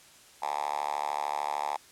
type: tone with high-pass filter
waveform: 5% pulse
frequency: 73.3 Hz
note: D2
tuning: 3 cents flat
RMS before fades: -32 dBFS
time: 0.42-1.77 s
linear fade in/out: 5 ms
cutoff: 850 Hz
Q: 6.2
effects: white hiss -55 dBFS RMS until 1.91 s + low-pass 10000 Hz 12 dB/octave